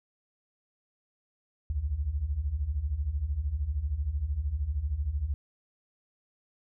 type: beating tone pair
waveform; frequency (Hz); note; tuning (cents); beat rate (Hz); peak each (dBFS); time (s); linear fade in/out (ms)
sine; 63.4 / 76.4; B1 / D#2; +46 / -31; 13; -33 / -29; 1.7-5.34; 0
effects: none